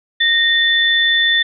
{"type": "tone pair together", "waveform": "sine", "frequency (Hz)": [1851, 3515], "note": ["A#6", "A7"], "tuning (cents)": [-13, -2], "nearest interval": "major seventh", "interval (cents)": 1111, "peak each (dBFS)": -14, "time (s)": [0.2, 1.43], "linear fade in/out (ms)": 10, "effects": []}